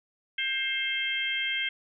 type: harmonic tone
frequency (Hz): 530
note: C5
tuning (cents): +22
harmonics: 3 / 4 / 5 / 6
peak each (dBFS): -35 / -30 / -37 / -31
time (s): 0.38-1.69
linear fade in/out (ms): 5
effects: none